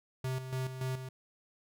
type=tone with tremolo; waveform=square; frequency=130 Hz; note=C3; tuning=11 cents flat; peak=-33 dBFS; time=0.24-1.09 s; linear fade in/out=5 ms; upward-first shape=square; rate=3.5 Hz; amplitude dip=60%; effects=none